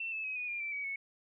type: tone with pitch steps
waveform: sine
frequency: 2689 / 2614 / 2541 / 2470 / 2401 / 2334 / 2269 / 2206 Hz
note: E7 / E7 / D#7 / D#7 / D7 / D7 / C#7 / C#7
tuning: +34 / -15 / +36 / -13 / +38 / -11 / +40 / -9 cents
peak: -35 dBFS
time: 0-0.96 s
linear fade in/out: 5 ms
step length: 120 ms
effects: none